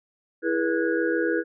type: tone cluster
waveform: sine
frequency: 330.7 / 416.1 / 483.1 / 1464 / 1645 Hz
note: E4 / G#4 / B4 / F#6 / G#6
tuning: +6 / +3 / -38 / -19 / -17 cents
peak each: -25 / -29 / -26 / -31 / -32 dBFS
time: 0.42-1.44 s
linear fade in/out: 50 ms
effects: none